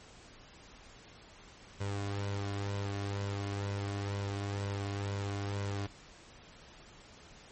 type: tone with flanger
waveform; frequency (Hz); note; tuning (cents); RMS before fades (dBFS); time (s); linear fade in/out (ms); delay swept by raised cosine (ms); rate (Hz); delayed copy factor
sawtooth; 100.2; G2; +38; -36; 1.8-5.87; 10; 2 to 2.82; 2.1; +0.55
effects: pink hiss -55 dBFS RMS until 7.51 s + MP3 32 kbps